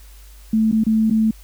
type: tone with dropouts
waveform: sine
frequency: 220 Hz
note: A3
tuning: in tune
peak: -13 dBFS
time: 0.53-1.31 s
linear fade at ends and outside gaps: 5 ms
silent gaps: 0.715-0.725 / 0.838-0.865 / 1.1-1.108 s
effects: added 50 Hz sine -40 dBFS peak until 1.43 s + white hiss -50 dBFS RMS until 1.43 s